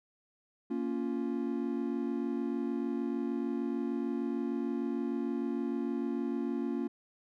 triangle chord, Bb minor, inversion none, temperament just, 233.1 / 279.7 / 349.6 Hz, Bb3 / Db4 / F4, 0 / +16 / +2 cents, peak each -33 / -33 / -35 dBFS, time 0.7-6.88 s, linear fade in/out 10 ms, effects none

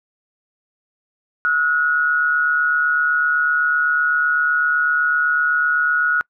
sine tone pair together, 1302.1 / 1450 Hz, E6 / F#6, -22 / -35 cents, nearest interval major second, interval 187 cents, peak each -24 / -15 dBFS, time 1.45-6.21 s, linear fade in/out 0 ms, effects noise-tail reverb RT60 0.1 s tail -26 dB re dry

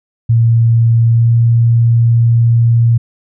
sine tone with pitch glide, 115.5 to 116.71 Hz, A#2 to A#2, -16 to +3 cents, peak -6 dBFS, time 0.29-2.98 s, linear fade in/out 10 ms, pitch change +19 cents, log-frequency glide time 1.08-1.31 s, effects none

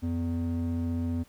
triangle ring-modulated tone, 168.6 Hz, E3, 39 cents sharp, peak -22 dBFS, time 0.02-1.24 s, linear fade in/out 20 ms, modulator 80.5 Hz, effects pink hiss -60 dBFS RMS until 1.28 s

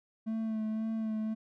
triangle tone with vibrato, 220 Hz, A3, in tune, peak -29 dBFS, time 0.26-1.35 s, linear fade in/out 20 ms, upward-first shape sine, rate 1.9 Hz, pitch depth 24 cents each way, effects none

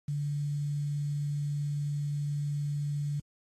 sine tone with quantisation, 145.4 Hz, D3, 17 cents flat, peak -29 dBFS, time 0.08-3.2 s, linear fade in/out 5 ms, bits 9, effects AAC 32 kbps

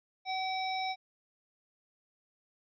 harmonic tone with a mistuned harmonic, 766 Hz, G5, 40 cents flat, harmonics 1 / 3 / 5 / 7, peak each -33 / -39 / -41 / -44 dBFS, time 0.25-0.96 s, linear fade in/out 50 ms, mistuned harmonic 1, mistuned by -26 cents, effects none

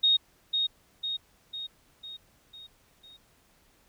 sine tone with echo, 3729 Hz, A#7, in tune, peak -19 dBFS, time 0.03-0.17 s, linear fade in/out 10 ms, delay 500 ms, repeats 6, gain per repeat -5 dB, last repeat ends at 3.17 s, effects pink hiss -64 dBFS RMS until 3.88 s

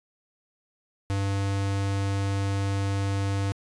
square tone, 98.7 Hz, G2, 12 cents sharp, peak -25 dBFS, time 1.1-3.52 s, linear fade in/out 0 ms, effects resampled to 22050 Hz

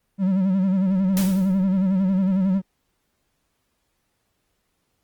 triangle tone with vibrato, 190 Hz, F#3, 46 cents sharp, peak -15 dBFS, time 0.18-2.62 s, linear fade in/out 50 ms, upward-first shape sine, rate 11 Hz, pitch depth 69 cents each way
white noise with exponential decay, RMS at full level -27 dBFS, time 1.17-1.63 s, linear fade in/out 0 ms, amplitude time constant 100 ms
effects pink hiss -72 dBFS RMS until 5.03 s + Opus 24 kbps

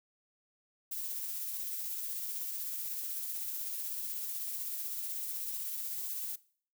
violet noise with tremolo, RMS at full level -37 dBFS, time 0.91-6.36 s, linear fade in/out 10 ms, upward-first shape triangle, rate 16 Hz, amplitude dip 30%, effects noise-tail reverb RT60 0.5 s tail -20 dB re dry

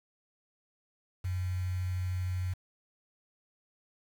sine tone with quantisation, 91.3 Hz, F#2, 23 cents flat, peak -30 dBFS, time 1.24-2.54 s, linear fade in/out 10 ms, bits 8, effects none

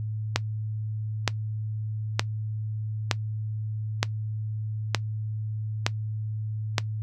click train, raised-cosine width 0.2 ms, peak -3 dBFS, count 8, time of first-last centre 0.36-6.782 s, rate 1.09 Hz, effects noise-tail reverb RT60 0.1 s tail -19 dB re dry + added 108 Hz sine -28 dBFS peak until 7.02 s

